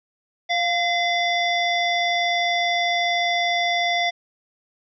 harmonic tone with a mistuned harmonic, 698.5 Hz, F5, in tune, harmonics 1 / 3 / 5 / 7 / 8, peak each -22 / -23 / -26 / -36 / -36 dBFS, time 0.49-4.11 s, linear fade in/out 20 ms, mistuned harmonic 3, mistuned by -42 cents, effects none

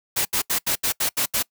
white noise bursts, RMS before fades -22 dBFS, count 8, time 0.16-1.428 s, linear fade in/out 10 ms, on 92 ms, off 76 ms, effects noise-tail reverb RT60 0.1 s tail -24 dB re dry

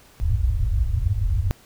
white low-pass noise, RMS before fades -21 dBFS, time 0.2-1.51 s, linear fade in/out 0 ms, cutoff 110 Hz, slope 96 dB/octave, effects pink hiss -52 dBFS RMS until 1.65 s

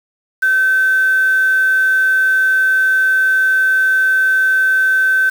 sine tone with quantisation, 1537 Hz, G6, 35 cents flat, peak -10 dBFS, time 0.42-5.3 s, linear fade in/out 10 ms, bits 5, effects none

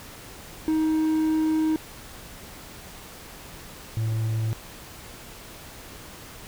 triangle tone pair in turn, 314.4 / 111.16 Hz, D#4 / A2, +18 / +18 cents, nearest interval octave + tritone, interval 1800 cents, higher first, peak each -18 / -21 dBFS, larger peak first, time 0.68-1.76 / 3.97-4.53 s, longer first, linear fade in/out 0 ms, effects pink hiss -43 dBFS RMS until 6.47 s

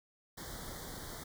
pink band-stop noise, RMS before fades -45 dBFS, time 0.37-1.24 s, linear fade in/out 10 ms, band 2100 to 3200 Hz, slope 96 dB/octave, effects none

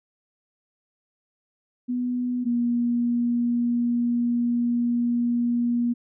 sine tone pair in turn, 246.9 / 239 Hz, B3 / A#3, 0 / +43 cents, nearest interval minor second, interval 57 cents, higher first, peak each -23 / -20 dBFS, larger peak second, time 1.88-2.45 / 2.45-5.94 s, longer second, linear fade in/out 20 ms, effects none

